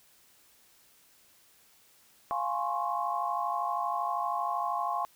sine chord, Db major seventh, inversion first, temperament equal with one note detuned, 698.5 / 830.6 / 1046.5 / 1099.2 Hz, F5 / Ab5 / C6 / Db6, 0 / 0 / 0 / -15 cents, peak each -34 dBFS, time 2.31-5.05 s, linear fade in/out 0 ms, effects white hiss -62 dBFS RMS until 5.15 s

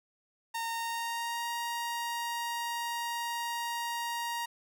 sawtooth tone with pitch glide, 919 to 940.5 Hz, A#5 to A#5, -25 to +15 cents, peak -29 dBFS, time 0.54-4.46 s, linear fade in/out 10 ms, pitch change +40 cents, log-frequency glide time 0.69-1.49 s, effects none

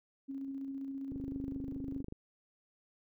sine tone with tremolo, 272.3 Hz, C#4, 31 cents flat, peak -37 dBFS, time 0.28-2.03 s, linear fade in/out 20 ms, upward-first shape square, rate 15 Hz, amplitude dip 25%
click train, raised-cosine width 3 ms, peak -30 dBFS, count 26, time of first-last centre 1.12-2.124 s, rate 24.9 Hz
effects none

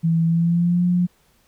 sine tone with pitch glide, 164.81 to 177.66 Hz, E3 to F3, 0 to +30 cents, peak -15 dBFS, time 0.03-1.07 s, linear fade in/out 20 ms, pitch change +130 cents, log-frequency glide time 0.25-0.85 s, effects pink hiss -60 dBFS RMS until 1.47 s

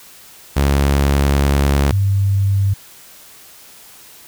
sawtooth / sine tone pair in turn, 70.1 / 98.54 Hz, C#2 / G2, +20 / +10 cents, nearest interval tritone, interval 590 cents, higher second, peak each -8 / -12 dBFS, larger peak first, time 0.56-1.92 / 1.92-2.74 s, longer first, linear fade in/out 10 ms, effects white hiss -42 dBFS RMS until 4.27 s

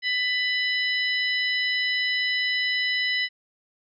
harmonic tone with a mistuned harmonic, 995 Hz, B5, 13 cents sharp, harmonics 2 / 3 / 4 / 5, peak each -24 / -29 / -31 / -33 dBFS, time 0.02-3.29 s, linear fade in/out 50 ms, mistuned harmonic 5, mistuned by +45 cents, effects none

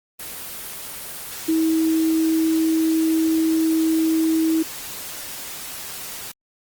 sine tone in noise, 321.5 Hz, E4, 43 cents flat, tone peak -16 dBFS, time 1.48-4.63 s, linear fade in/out 10 ms, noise white, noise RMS -33 dBFS, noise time 0.19-6.32 s, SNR +14 dB, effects Opus 24 kbps

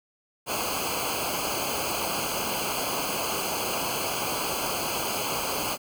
pink noise with comb filter, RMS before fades -29 dBFS, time 0.46-5.78 s, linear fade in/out 50 ms, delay 0.54 ms, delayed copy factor -1, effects none

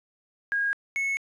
sine / triangle tone pair in turn, 1633 / 2197 Hz, G#6 / C#7, -30 / -16 cents, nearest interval perfect fourth, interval 514 cents, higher second, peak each -23 dBFS, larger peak neither, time 0.52-0.73 / 0.96-1.17 s, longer neither, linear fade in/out 0 ms, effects resampled to 24000 Hz + 10-bit

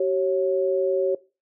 sine tone pair together, 381.9 / 549.5 Hz, G4 / C#5, -45 / -15 cents, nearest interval tritone, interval 630 cents, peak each -22 dBFS, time 0-1.15 s, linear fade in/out 5 ms, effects noise-tail reverb RT60 0.3 s tail -20 dB re dry

